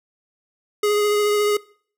square tone with vibrato, 416 Hz, G#4, 3 cents sharp, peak -17 dBFS, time 0.83-1.57 s, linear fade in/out 5 ms, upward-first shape triangle, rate 14 Hz, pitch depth 16 cents each way, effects noise-tail reverb RT60 0.5 s tail -22 dB re dry

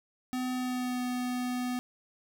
square tone with pitch glide, 253.3 to 248.7 Hz, B3 to B3, +44 to +12 cents, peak -31 dBFS, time 0.33-1.79 s, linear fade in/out 0 ms, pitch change -32 cents, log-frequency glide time 0.52-1.02 s, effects none

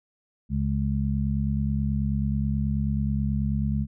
harmonic tone, 69.3 Hz, C#2, in tune, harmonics 1 / 2 / 3, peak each -27 / -27 / -27 dBFS, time 0.49-3.87 s, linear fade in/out 50 ms, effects none

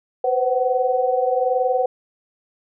sine tone cluster, 498.9 / 520 / 751 Hz, B4 / C5 / F#5, +17 / -11 / +26 cents, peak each -21 dBFS, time 0.24-1.86 s, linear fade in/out 5 ms, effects none

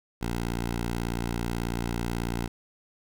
10% pulse tone, 58.27 Hz, A#1, in tune, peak -20 dBFS, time 0.21-2.48 s, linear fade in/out 10 ms, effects none

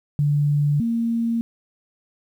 sine tone pair in turn, 145.9 / 231.1 Hz, D3 / A#3, -11 / -15 cents, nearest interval minor sixth, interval 796 cents, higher second, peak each -16 / -19 dBFS, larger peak first, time 0.19-0.8 / 0.8-1.41 s, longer neither, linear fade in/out 0 ms, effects 9-bit

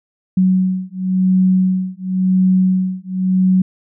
sine beating tone pair, 185.7 / 186.64 Hz, F#3 / F#3, +7 / +15 cents, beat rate 0.94 Hz, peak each -15 dBFS, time 0.37-3.62 s, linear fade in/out 5 ms, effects none

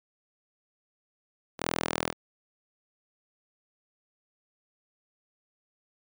sawtooth tone with high-pass filter, 41.2 Hz, E1, in tune, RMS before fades -32 dBFS, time 1.58-2.14 s, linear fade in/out 50 ms, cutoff 310 Hz, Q 0.53, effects none

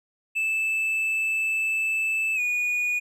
triangle tone with pitch glide, 2631 to 2455 Hz, E7 to D#7, -4 to -24 cents, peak -21 dBFS, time 0.35-3 s, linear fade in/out 20 ms, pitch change -120 cents, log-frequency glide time 2.35-2.4 s, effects none

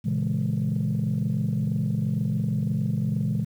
sine chord, A# half-diminished seventh, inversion none, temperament equal, 116.54 / 138.59 / 164.81 / 207.7 Hz, A#2 / C#3 / E3 / G#3, 0 / 0 / 0 / 0 cents, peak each -27 dBFS, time 0.04-3.45 s, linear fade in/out 20 ms, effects tanh soft clip ceiling -17 dBFS + 9-bit

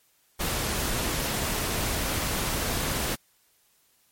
pink noise, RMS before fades -28 dBFS, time 0.39-3.16 s, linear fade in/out 20 ms, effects white hiss -65 dBFS RMS until 4.11 s + MP3 64 kbps

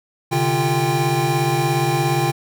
square tone cluster, 131 / 148.1 / 347.8 / 797 Hz, C3 / D3 / F4 / G5, +2 / +15 / -7 / +28 cents, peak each -23 dBFS, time 0.31-2.32 s, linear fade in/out 20 ms, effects none

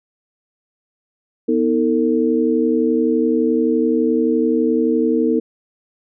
sine tone cluster, 245.8 / 317.5 / 450.8 Hz, B3 / D#4 / A4, -8 / +35 / +42 cents, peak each -18 dBFS, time 1.48-5.4 s, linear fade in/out 10 ms, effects none

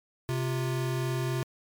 square tone pair together, 130.98 / 349.2 Hz, C3 / F4, +2 / 0 cents, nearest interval octave + perfect fourth, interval 1698 cents, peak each -29 / -35 dBFS, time 0.29-1.43 s, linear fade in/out 0 ms, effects MP3 96 kbps

